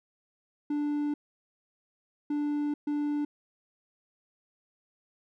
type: tone bursts at uneven times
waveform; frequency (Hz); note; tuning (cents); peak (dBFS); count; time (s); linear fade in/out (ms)
triangle; 293.7; D4; 0; -25; 3; 0.7-1.14 / 2.3-2.74 / 2.87-3.25; 5
effects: none